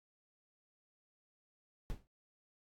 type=noise with exponential decay; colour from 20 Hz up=brown; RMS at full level=-37 dBFS; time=1.9-2.07 s; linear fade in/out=0 ms; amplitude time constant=35 ms; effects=AAC 64 kbps